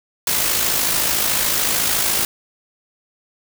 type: noise with amplitude modulation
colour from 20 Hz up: white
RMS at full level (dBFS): -17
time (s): 0.27-2.25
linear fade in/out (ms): 2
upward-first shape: sine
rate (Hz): 53.7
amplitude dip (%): 40
effects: none